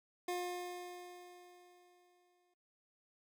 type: tone with exponential decay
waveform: 25% pulse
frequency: 356.4 Hz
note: F4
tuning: 35 cents sharp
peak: -32 dBFS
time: 0.28-2.54 s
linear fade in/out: 5 ms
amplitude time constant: 490 ms
effects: noise-tail reverb RT60 0.3 s tail -21 dB re dry